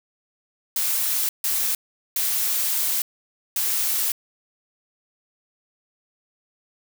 blue noise bursts at uneven times, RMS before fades -23 dBFS, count 4, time 0.76-1.29 / 1.44-1.75 / 2.16-3.02 / 3.56-4.12 s, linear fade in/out 2 ms, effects none

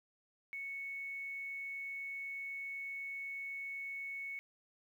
sine tone with quantisation, 2213 Hz, C#7, 3 cents flat, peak -40 dBFS, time 0.53-4.39 s, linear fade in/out 0 ms, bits 11, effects none

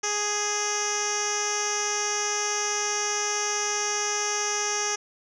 10% pulse tone with low-pass filter, 415.3 Hz, G#4, in tune, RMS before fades -27 dBFS, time 0.03-4.96 s, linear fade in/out 10 ms, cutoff 6100 Hz, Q 6.5, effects none

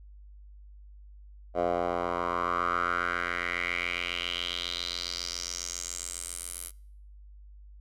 10% pulse tone with band-pass filter sweep, 87.31 Hz, F2, in tune, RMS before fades -32 dBFS, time 1.54-6.72 s, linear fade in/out 50 ms, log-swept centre 660 to 11000 Hz, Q 4.2, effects noise-tail reverb RT60 0.7 s tail -26 dB re dry + added 50 Hz sine -47 dBFS peak until 7.8 s

